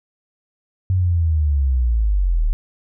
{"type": "linear sweep", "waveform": "sine", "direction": "down", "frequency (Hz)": [94.8, 35.47], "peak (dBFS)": -14, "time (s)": [0.9, 2.53], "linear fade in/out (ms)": 0, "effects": []}